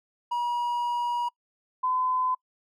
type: tone pair in turn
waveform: triangle / sine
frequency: 960 / 1017.1 Hz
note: B5 / C6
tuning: -49 / -49 cents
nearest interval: minor second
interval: 100 cents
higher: second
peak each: -23 dBFS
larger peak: neither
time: 0.31-1.29 / 1.83-2.35 s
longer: first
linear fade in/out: 10 ms
effects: noise-tail reverb RT60 0.1 s tail -26 dB re dry